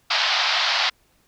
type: band-pass noise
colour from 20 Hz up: white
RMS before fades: -21 dBFS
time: 0.1-0.9 s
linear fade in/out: 10 ms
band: 650 to 4900 Hz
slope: 48 dB/octave
effects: pink hiss -62 dBFS RMS until 1.27 s